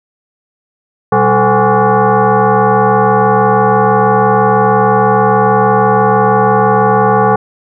sine tone with frequency modulation, 194.9 Hz, G3, 10 cents flat, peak -6 dBFS, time 1.12-7.36 s, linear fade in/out 5 ms, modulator 316 Hz, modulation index 3.2, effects none

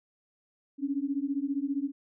sine beating tone pair, 272 / 287 Hz, C#4 / D4, -33 / -40 cents, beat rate 15 Hz, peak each -31 dBFS, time 0.78-1.92 s, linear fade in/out 50 ms, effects none

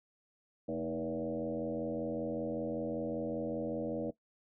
sine tone with frequency modulation, 397.9 Hz, G4, 26 cents sharp, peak -33 dBFS, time 0.68-4.11 s, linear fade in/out 10 ms, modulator 85.2 Hz, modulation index 2.6, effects noise-tail reverb RT60 0.1 s tail -18 dB re dry

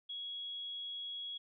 sine tone, 3330 Hz, G#7, 4 cents sharp, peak -40 dBFS, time 0.09-1.38 s, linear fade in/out 10 ms, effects none

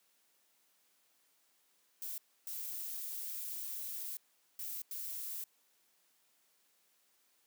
violet noise bursts at uneven times, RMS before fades -42 dBFS, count 4, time 2.02-2.18 / 2.47-4.17 / 4.59-4.82 / 4.91-5.44 s, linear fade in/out 2 ms, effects white hiss -73 dBFS RMS until 7.46 s + high-pass 200 Hz 12 dB/octave

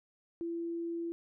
sine tone, 337.2 Hz, E4, 39 cents sharp, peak -34 dBFS, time 0.41-1.12 s, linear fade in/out 0 ms, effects none

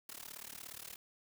white noise with amplitude modulation, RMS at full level -45 dBFS, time 0.09-0.96 s, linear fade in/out 2 ms, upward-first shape sine, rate 37 Hz, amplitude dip 95%, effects none

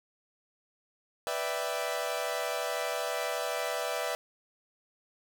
sawtooth chord, E minor seventh, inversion second, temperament equal, 493.9 / 587.3 / 659.3 / 784 Hz, B4 / D5 / E5 / G5, 0 / 0 / 0 / 0 cents, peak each -33 / -32 / -31 / -36 dBFS, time 1.27-4.15 s, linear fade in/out 0 ms, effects none

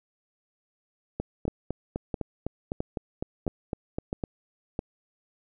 two click trains, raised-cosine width 2 ms, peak -15 / -16 dBFS, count 6 / 13, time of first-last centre 1.48-4.791 / 1.2-4.238 s, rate 1.51 / 3.95 Hz, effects none

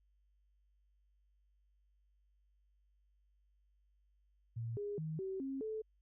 sine tone with pitch steps, 115.1 / 409.9 / 157.1 / 382.2 / 269.5 / 436 Hz, A#2 / G#4 / D#3 / G4 / C#4 / A4, -22 / -23 / +17 / -44 / -49 / -16 cents, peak -38 dBFS, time 4.56-5.82 s, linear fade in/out 10 ms, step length 210 ms, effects added 50 Hz sine -70 dBFS peak until 6.01 s

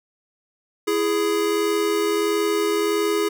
square tone pair together, 333.8 / 415.3 Hz, E4 / G#4, +22 / 0 cents, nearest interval major third, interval 378 cents, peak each -25 / -21 dBFS, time 0.87-3.29 s, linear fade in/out 10 ms, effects none

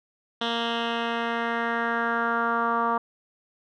10% pulse tone with low-pass filter sweep, 232.6 Hz, A#3, 4 cents flat, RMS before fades -26 dBFS, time 0.41-2.98 s, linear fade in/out 5 ms, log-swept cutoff 3400 to 1100 Hz, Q 3.5, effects none

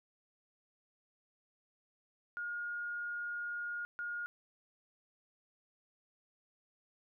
sine tone bursts at uneven times, 1427 Hz, F6, 37 cents sharp, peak -37 dBFS, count 2, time 2.37-3.85 / 3.99-4.26 s, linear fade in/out 0 ms, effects none

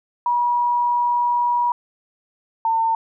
sine tone pair in turn, 964 / 903.6 Hz, B5 / A5, -42 / +46 cents, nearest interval minor second, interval 112 cents, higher first, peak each -16 / -16 dBFS, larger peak neither, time 0.26-1.72 / 2.65-2.95 s, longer first, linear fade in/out 2 ms, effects none

